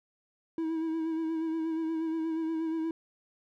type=tone with vibrato; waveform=triangle; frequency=323 Hz; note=E4; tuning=35 cents flat; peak=-27 dBFS; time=0.58-2.91 s; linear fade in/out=2 ms; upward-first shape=sine; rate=8.4 Hz; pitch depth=32 cents each way; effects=none